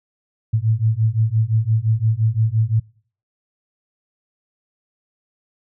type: beating tone pair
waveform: sine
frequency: 108.1 / 113.9 Hz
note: A2 / A#2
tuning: -30 / -40 cents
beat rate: 5.8 Hz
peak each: -18 / -18 dBFS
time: 0.53-2.8 s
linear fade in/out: 10 ms
effects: noise-tail reverb RT60 0.5 s tail -25 dB re dry